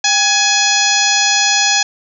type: harmonic tone with a mistuned harmonic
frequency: 840 Hz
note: G#5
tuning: 19 cents sharp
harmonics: 1 / 2 / 3 / 4 / 5 / 6 / 7 / 8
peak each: -19 / -19 / -19 / -19 / -19 / -19 / -19 / -19 dBFS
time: 0.04-1.83 s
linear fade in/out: 5 ms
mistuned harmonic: 1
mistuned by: -80 cents
effects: none